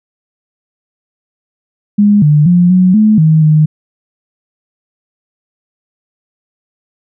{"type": "tone with pitch steps", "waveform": "sine", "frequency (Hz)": [205.8, 149.1, 176.4, 183.7, 214.8, 157.6, 153.9], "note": ["G#3", "D3", "F3", "F#3", "A3", "D#3", "D#3"], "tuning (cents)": [-16, 27, 18, -12, -41, 23, -19], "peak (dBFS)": -4, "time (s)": [1.98, 3.66], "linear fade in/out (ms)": 10, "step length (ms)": 240, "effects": []}